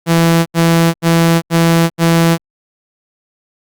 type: tone bursts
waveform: sawtooth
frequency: 166.6 Hz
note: E3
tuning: 19 cents sharp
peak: -4 dBFS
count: 5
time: 0.06-2.38 s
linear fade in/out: 50 ms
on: 400 ms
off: 80 ms
effects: Opus 48 kbps